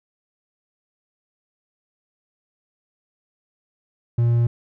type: tone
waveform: triangle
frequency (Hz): 118.2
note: A#2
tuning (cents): +24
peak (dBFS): -13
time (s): 4.18-4.47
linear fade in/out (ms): 5
effects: none